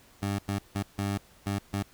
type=tone bursts at uneven times; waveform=20% pulse; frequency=100 Hz; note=G2; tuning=35 cents sharp; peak=-23 dBFS; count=6; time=0.22-0.39 / 0.48-0.59 / 0.75-0.83 / 0.98-1.18 / 1.46-1.59 / 1.73-1.83 s; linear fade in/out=10 ms; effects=pink hiss -58 dBFS RMS until 1.93 s